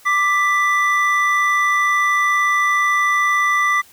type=tone pair together; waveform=triangle; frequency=1177.9 / 1981 Hz; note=D6 / B6; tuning=+5 / +5 cents; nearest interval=major sixth; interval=900 cents; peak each=-15 dBFS; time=0.05-3.82 s; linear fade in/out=20 ms; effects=white hiss -48 dBFS RMS until 3.92 s